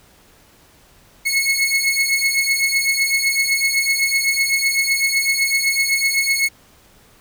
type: beating tone pair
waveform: sawtooth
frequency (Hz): 2182 / 2189.9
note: C#7 / C#7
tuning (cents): -28 / -22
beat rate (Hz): 7.9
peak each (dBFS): -16 / -15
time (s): 1.25-6.49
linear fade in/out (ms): 20
effects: pink hiss -51 dBFS RMS until 7.2 s

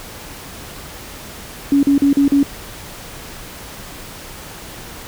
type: tone bursts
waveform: sine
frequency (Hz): 281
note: C#4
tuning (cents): +24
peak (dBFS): -9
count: 5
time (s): 1.72-2.43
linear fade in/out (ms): 2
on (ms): 110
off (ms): 40
effects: pink hiss -34 dBFS RMS until 5.07 s

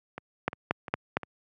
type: two click trains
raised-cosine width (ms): 0.5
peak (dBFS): -10 / -22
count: 4 / 4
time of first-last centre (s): 0.48-1.17 / 0.18-1.233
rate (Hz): 4.35 / 2.85
effects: high-pass 100 Hz 12 dB/octave

